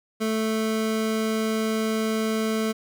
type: tone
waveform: 25% pulse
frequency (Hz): 220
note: A3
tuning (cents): 0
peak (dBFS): -19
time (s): 0.2-2.73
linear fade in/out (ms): 20
effects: none